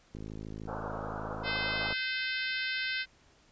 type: click train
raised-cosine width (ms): 3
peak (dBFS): -29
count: 96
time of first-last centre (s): 0.15-1.926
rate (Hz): 53.5
type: band-pass noise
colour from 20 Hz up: pink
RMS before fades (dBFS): -40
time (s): 0.67-1.94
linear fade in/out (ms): 20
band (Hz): 440 to 1500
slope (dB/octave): 96
type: harmonic tone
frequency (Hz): 515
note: C5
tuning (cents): -28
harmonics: 3 / 4 / 5 / 6 / 7 / 8 / 9 / 10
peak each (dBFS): -35 / -37 / -39 / -41 / -42 / -43 / -44 / -45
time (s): 1.43-3.06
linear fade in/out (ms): 50
effects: pink hiss -63 dBFS RMS until 3.51 s + resampled to 16000 Hz